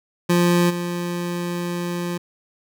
25% pulse tone with level steps, 174.61 Hz, F3, in tune, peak -11 / -20 dBFS, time 0.29-2.18 s, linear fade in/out 10 ms, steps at 0.69 s, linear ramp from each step 20 ms, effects none

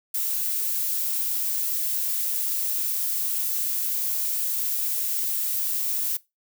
violet noise, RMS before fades -26 dBFS, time 0.14-6.17 s, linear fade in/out 5 ms, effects noise-tail reverb RT60 0.2 s tail -19 dB re dry

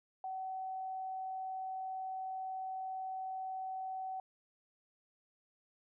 sine tone, 757 Hz, F#5, 39 cents sharp, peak -38 dBFS, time 0.24-4.2 s, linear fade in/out 2 ms, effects none

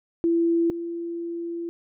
sine tone pair in turn, 336 / 339.3 Hz, E4 / F4, +33 / -50 cents, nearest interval unison, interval 17 cents, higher second, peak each -18 / -28 dBFS, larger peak first, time 0.24-0.7 / 0.7-1.69 s, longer second, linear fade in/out 0 ms, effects none

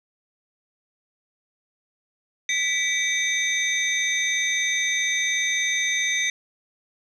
sine tone cluster, 1973 / 2298 / 3669 / 6170 Hz, B6 / D7 / A#7 / G8, -2 / -38 / -28 / -28 cents, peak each -25 / -25 / -27 / -27 dBFS, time 2.49-6.3 s, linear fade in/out 2 ms, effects tanh soft clip ceiling -13 dBFS

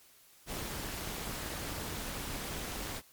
pink noise with amplitude modulation, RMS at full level -36 dBFS, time 0.46-3.02 s, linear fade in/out 50 ms, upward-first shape sine, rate 248 Hz, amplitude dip 70%, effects white hiss -61 dBFS RMS until 3.12 s + MP3 96 kbps

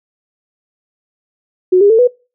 sine tone with pitch steps, 367.3 / 405.2 / 447 / 493.1 Hz, F#4 / G#4 / A4 / B4, -13 / -43 / +27 / -3 cents, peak -5 dBFS, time 1.72-2.076 s, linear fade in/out 10 ms, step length 89 ms, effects noise-tail reverb RT60 0.3 s tail -23 dB re dry

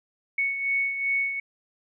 sine beating tone pair, 2217 / 2219.6 Hz, C#7 / C#7, 0 / +2 cents, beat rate 2.6 Hz, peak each -24 / -32 dBFS, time 0.38-1.4 s, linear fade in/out 5 ms, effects none

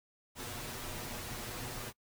pink noise with comb filter, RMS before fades -42 dBFS, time 0.35-1.93 s, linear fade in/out 50 ms, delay 8.3 ms, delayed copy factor +0.75, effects noise-tail reverb RT60 0.1 s tail -25 dB re dry

